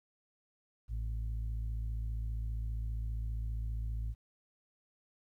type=tone pair together; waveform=sine; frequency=55 / 110 Hz; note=A1 / A2; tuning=0 / 0 cents; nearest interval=octave; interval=1200 cents; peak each=-33 / -40 dBFS; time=0.88-4.15 s; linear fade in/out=50 ms; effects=tanh soft clip ceiling -30 dBFS + 12-bit